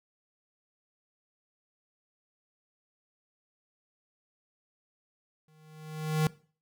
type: tone with exponential growth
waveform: square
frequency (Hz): 155.5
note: D#3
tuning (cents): -1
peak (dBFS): -22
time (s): 5.48-6.27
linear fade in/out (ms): 2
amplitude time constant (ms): 170
effects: noise-tail reverb RT60 0.4 s tail -20 dB re dry